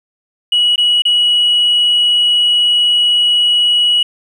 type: tone with dropouts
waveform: sine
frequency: 2921 Hz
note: F#7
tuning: 23 cents flat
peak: -7 dBFS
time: 0.52-4.03 s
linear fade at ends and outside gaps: 5 ms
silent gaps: 0.759-0.779 / 1.021-1.052 s
effects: tanh soft clip ceiling -6 dBFS + 8-bit